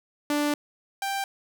sawtooth tone pair in turn, 293.7 / 786.8 Hz, D4 / G5, 0 / +6 cents, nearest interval octave + perfect fourth, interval 1706 cents, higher second, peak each -19 / -23 dBFS, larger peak first, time 0.3-0.54 / 1.02-1.24 s, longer first, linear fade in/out 2 ms, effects none

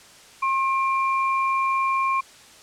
sine tone pair together, 1071 / 2374 Hz, C6 / D7, +40 / +18 cents, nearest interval octave + major second, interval 1378 cents, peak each -20 / -28 dBFS, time 0.42-2.21 s, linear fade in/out 10 ms, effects white hiss -48 dBFS RMS until 2.62 s + low-pass 8000 Hz 12 dB/octave

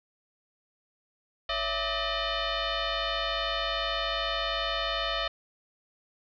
sine tone with frequency modulation, 1174.7 Hz, D6, in tune, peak -27 dBFS, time 1.49-5.28 s, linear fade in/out 5 ms, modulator 613 Hz, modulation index 4.6, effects none

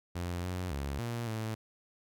sawtooth tone with pitch steps, 87.8 / 90.8 / 70 / 117.9 / 110.5 Hz, F2 / F#2 / C#2 / A#2 / A2, +10 / -32 / +18 / +20 / +8 cents, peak -30 dBFS, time 0.15-1.55 s, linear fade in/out 10 ms, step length 280 ms, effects none

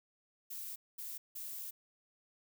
violet noise bursts at uneven times, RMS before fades -44 dBFS, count 3, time 0.5-0.76 / 0.98-1.18 / 1.35-1.71 s, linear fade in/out 10 ms, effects none

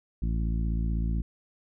harmonic tone, 56 Hz, A1, 31 cents sharp, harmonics 1 / 2 / 3 / 4 / 5 / 6, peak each -26 / -35 / -34 / -38 / -44 / -47 dBFS, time 0.22-1.22 s, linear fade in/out 5 ms, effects none

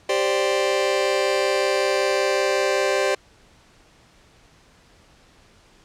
sawtooth chord, G suspended fourth, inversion none, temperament just, 392 / 522.7 / 588 Hz, G4 / C5 / D5, 0 / -2 / +2 cents, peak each -19 dBFS, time 0.09-3.15 s, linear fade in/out 5 ms, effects pink hiss -54 dBFS RMS until 5.84 s + low-pass 7000 Hz 12 dB/octave

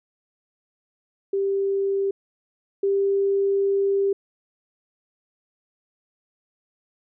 sine tone pair in turn, 393.3 / 395.2 Hz, G4 / G4, +6 / +14 cents, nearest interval unison, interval 8 cents, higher second, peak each -20 / -18 dBFS, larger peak second, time 1.33-2.11 / 2.83-4.13 s, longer second, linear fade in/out 5 ms, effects none

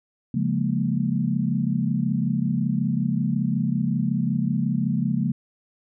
sine chord, Bb minor seventh, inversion first, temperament equal, 138.59 / 174.61 / 207.7 / 233.1 Hz, Db3 / F3 / Ab3 / Bb3, 0 / 0 / 0 / 0 cents, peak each -26 dBFS, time 0.34-5.32 s, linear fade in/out 5 ms, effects none

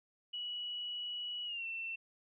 sine tone with pitch glide, 2932 to 2689 Hz, F#7 to E7, -16 to +34 cents, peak -38 dBFS, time 0.33-1.96 s, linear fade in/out 10 ms, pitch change -150 cents, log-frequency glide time 1.45-1.65 s, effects none

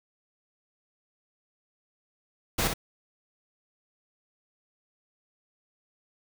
pink noise with echo, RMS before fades -26 dBFS, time 2.58-2.68 s, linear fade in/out 10 ms, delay 59 ms, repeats 1, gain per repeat -5 dB, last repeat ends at 2.739 s, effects none

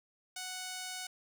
5% pulse tone, 740 Hz, F#5, in tune, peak -28 dBFS, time 0.36-1.07 s, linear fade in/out 5 ms, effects none

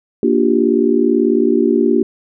sine chord, G minor seventh, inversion first, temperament just, 235.2 / 294 / 352.8 / 392 Hz, Bb3 / D4 / F4 / G4, +16 / +2 / +18 / 0 cents, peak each -16 dBFS, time 0.23-2.03 s, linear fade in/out 2 ms, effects none

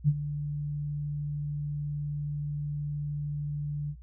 sine tone with ADSR envelope, 146.83 Hz, D3, in tune, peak -17 dBFS, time 0.04-3.96 s, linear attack 42 ms, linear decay 48 ms, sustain -13 dB, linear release 64 ms, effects noise-tail reverb RT60 0.1 s tail -26 dB re dry + added 60 Hz sine -45 dBFS peak until 4.02 s

